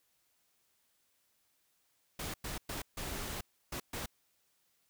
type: noise bursts at uneven times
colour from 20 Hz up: pink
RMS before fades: -40 dBFS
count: 6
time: 2.19-2.34 / 2.44-2.58 / 2.69-2.82 / 2.97-3.41 / 3.72-3.8 / 3.93-4.06 s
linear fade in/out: 5 ms
effects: white hiss -75 dBFS RMS until 4.89 s